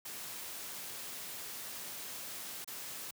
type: noise with dropouts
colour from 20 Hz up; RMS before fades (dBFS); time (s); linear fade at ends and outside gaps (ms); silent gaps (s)
white; -44; 0.05-3.11; 5; 2.645-2.675
effects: high-pass 100 Hz 12 dB/octave